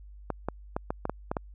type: clicks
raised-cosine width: 1 ms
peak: -15 dBFS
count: 8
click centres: 0.303 / 0.486 / 0.765 / 0.905 / 1.054 / 1.096 / 1.315 / 1.368 s
effects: added 50 Hz sine -45 dBFS peak until 1.54 s